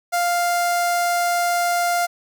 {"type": "tone with notch filter", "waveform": "sawtooth", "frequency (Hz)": 699, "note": "F5", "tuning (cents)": 1, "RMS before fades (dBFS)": -20, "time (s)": [0.12, 2.07], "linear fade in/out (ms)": 20, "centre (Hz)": 3100, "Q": 1.6, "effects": []}